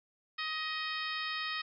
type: harmonic tone with a mistuned harmonic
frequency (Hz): 628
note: D#5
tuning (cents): +16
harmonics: 2 / 3 / 4 / 5 / 6 / 7 / 8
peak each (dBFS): -40 / -39 / -42 / -44 / -43 / -46 / -45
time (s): 0.38-1.62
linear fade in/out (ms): 10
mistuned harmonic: 8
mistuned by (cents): +24
effects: none